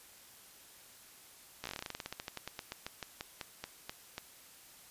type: slowing click train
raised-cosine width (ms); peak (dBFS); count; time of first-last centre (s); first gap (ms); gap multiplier
0.2; -22; 28; 1.64-4.181; 15; 1.12
effects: white hiss -57 dBFS RMS until 4.9 s + resampled to 32000 Hz